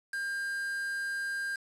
triangle tone with quantisation, 1600 Hz, G6, 35 cents sharp, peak -30 dBFS, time 0.13-1.56 s, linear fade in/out 5 ms, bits 7, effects resampled to 24000 Hz

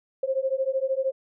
sine beating tone pair, 525 / 538 Hz, C5 / C5, +6 / +48 cents, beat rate 13 Hz, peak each -26 dBFS, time 0.23-1.12 s, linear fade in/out 5 ms, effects none

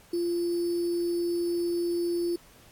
sine tone with sample-and-hold, 345.4 Hz, F4, 19 cents flat, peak -25 dBFS, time 0.13-2.36 s, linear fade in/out 5 ms, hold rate 4900 Hz, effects pink hiss -56 dBFS RMS until 2.71 s + AAC 64 kbps

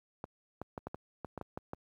clicks, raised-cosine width 1 ms, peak -25 dBFS, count 10, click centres 0.241 / 0.616 / 0.778 / 0.87 / 0.945 / 1.247 / 1.377 / 1.413 / 1.575 / 1.734 s, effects high-pass 60 Hz 12 dB/octave + 11-bit

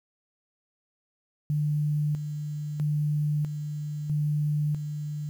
sine tone with tremolo, 149.2 Hz, D3, 28 cents sharp, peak -23 dBFS, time 1.5-5.29 s, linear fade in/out 0 ms, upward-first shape square, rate 0.77 Hz, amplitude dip 55%, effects 9-bit

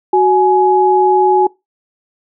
sine tone pair together, 371.5 / 840 Hz, F#4 / G#5, +7 / +19 cents, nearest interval octave + major second, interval 1412 cents, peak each -10 dBFS, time 0.13-1.47 s, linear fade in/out 5 ms, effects noise-tail reverb RT60 0.2 s tail -22 dB re dry

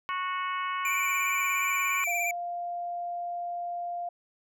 harmonic tone, 368 Hz, F#4, 9 cents flat, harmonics 3 / 4 / 5 / 6 / 7 / 8, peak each -30 / -39 / -41 / -38 / -44 / -43 dBFS, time 0.09-2.04 s, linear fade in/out 0 ms
square tone with vibrato, 2349 Hz, D7, in tune, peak -28 dBFS, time 0.85-2.31 s, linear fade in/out 2 ms, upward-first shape triangle, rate 17 Hz, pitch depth 50 cents each way
sine tone, 698.5 Hz, F5, in tune, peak -31 dBFS, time 2.07-4.09 s, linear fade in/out 5 ms
effects none

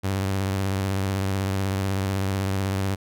sawtooth tone with vibrato, 96.8 Hz, G2, 21 cents flat, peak -19 dBFS, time 0.03-2.96 s, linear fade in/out 20 ms, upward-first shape sine, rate 16 Hz, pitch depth 47 cents each way, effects none

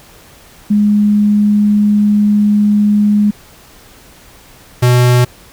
sine / square tone pair in turn, 207.7 / 123.5 Hz, G#3 / B2, 0 / 0 cents, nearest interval major sixth, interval 900 cents, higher first, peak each -7 dBFS, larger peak neither, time 0.7-3.31 / 4.82-5.25 s, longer first, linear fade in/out 10 ms, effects pink hiss -41 dBFS RMS until 5.52 s

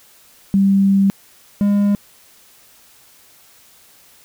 sine / triangle tone pair in turn, 196 / 203.1 Hz, G3 / G#3, 0 / -38 cents, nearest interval minor second, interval 62 cents, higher second, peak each -10 dBFS, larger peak neither, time 0.54-1.1 / 1.61-1.95 s, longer first, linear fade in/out 0 ms, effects white hiss -49 dBFS RMS until 4.24 s

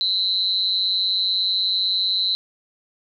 sine tone with amplitude modulation, 4022 Hz, B7, 31 cents sharp, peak -14 dBFS, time 0.01-2.35 s, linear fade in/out 0 ms, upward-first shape sine, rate 189 Hz, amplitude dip 100%, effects none

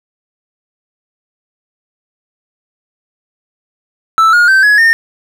triangle tone with pitch steps, 1320 / 1431.2 / 1551.7 / 1682.4 / 1824.1 Hz, E6 / F6 / G6 / G#6 / A#6, +2 / +42 / -18 / +22 / -38 cents, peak -3 dBFS, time 4.18-4.93 s, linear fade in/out 0 ms, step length 150 ms, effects none

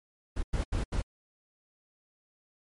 brown noise bursts at uneven times, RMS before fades -29 dBFS, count 4, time 0.36-0.43 / 0.53-0.64 / 0.72-0.84 / 0.92-1.02 s, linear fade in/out 10 ms, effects MP3 48 kbps

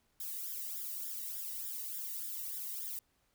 violet noise with flanger, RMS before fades -41 dBFS, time 0.2-2.99 s, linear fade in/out 2 ms, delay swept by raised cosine 0.56 to 1.07 ms, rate 3.4 Hz, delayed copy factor +1, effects pink hiss -75 dBFS RMS until 3.34 s

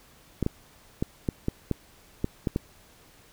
clicks, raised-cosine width 3 ms, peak -12 dBFS, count 9, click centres 0.427 / 0.464 / 1.025 / 1.288 / 1.484 / 1.713 / 2.244 / 2.472 / 2.561 s, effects pink hiss -56 dBFS RMS until 3.32 s

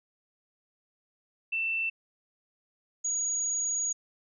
sine tone pair in turn, 2673 / 6736 Hz, E7 / G#8, +23 / +24 cents, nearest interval octave + major third, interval 1601 cents, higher second, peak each -27 dBFS, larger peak neither, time 1.52-1.9 / 3.04-3.93 s, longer second, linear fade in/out 10 ms, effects none

